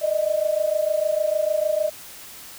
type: tone pair together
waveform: sine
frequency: 603 / 629.6 Hz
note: D5 / D#5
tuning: +46 / +20 cents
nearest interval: minor second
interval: 74 cents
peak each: -22 dBFS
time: 0.01-1.9 s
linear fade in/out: 20 ms
effects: white hiss -41 dBFS RMS until 2.58 s